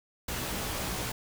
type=noise with comb filter; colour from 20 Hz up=pink; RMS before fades=-34 dBFS; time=0.28-1.12 s; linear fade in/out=5 ms; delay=16 ms; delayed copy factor=+0.55; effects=none